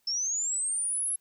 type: linear sweep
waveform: sine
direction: up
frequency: 5274 to 11080 Hz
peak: -27 dBFS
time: 0.07-1.16 s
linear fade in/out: 5 ms
effects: white hiss -72 dBFS RMS until 1.2 s